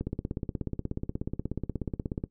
click train, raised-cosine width 3 ms, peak -18 dBFS, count 38, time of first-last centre 0.01-2.239 s, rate 16.6 Hz, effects noise-tail reverb RT60 0.1 s tail -17 dB re dry

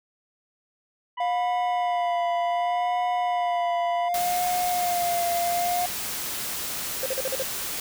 harmonic tone, 987.8 Hz, B5, in tune, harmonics 1 / 2 / 3, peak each -30 / -40 / -42 dBFS, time 1.17-4.09 s, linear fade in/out 10 ms
triangle tone with vibrato, 706 Hz, F5, 19 cents sharp, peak -21 dBFS, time 1.2-5.86 s, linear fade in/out 5 ms, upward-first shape sine, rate 0.67 Hz, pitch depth 33 cents each way
white noise, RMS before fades -31 dBFS, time 4.14-7.8 s, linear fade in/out 2 ms
triangle tone bursts, 527 Hz, C5, 12 cents sharp, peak -23 dBFS, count 6, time 7.03-7.425 s, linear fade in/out 2 ms, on 30 ms, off 43 ms
effects none

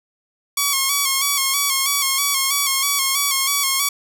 5% pulse tone with vibrato, 1107 Hz, C#6, 3 cents flat, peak -5 dBFS, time 0.57-3.89 s, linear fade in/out 5 ms, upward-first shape square, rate 3.1 Hz, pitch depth 46 cents each way, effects none

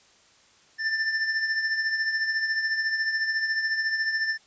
square tone with tremolo, 1777 Hz, A6, 17 cents sharp, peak -22 dBFS, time 0.78-4.38 s, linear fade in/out 50 ms, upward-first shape triangle, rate 14 Hz, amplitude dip 60%, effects white hiss -58 dBFS RMS until 4.46 s + resampled to 16000 Hz

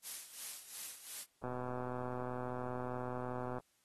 blue noise with tremolo, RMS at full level -42 dBFS, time 0.02-1.26 s, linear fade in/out 50 ms, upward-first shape sine, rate 2.8 Hz, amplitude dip 70%
click train, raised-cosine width 1 ms, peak -28 dBFS, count 269, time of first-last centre 1.44-3.584 s, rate 125 Hz
effects white hiss -75 dBFS RMS until 3.84 s + AAC 32 kbps

